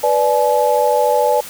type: chord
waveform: sine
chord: G# diminished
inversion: first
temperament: equal with one note detuned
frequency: 493.9 / 587.3 / 852 Hz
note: B4 / D5 / G#5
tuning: 0 / 0 / +44 cents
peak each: -16 dBFS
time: 0.03-1.41 s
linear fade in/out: 10 ms
effects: white hiss -33 dBFS RMS until 1.49 s